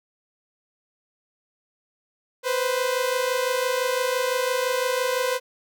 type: tone pair together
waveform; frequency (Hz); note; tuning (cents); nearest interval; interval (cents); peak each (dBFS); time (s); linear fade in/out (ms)
sawtooth; 494.3 / 520.2; B4 / C5; +1 / -10; minor second; 89; -21; 2.43-5.4; 50
effects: none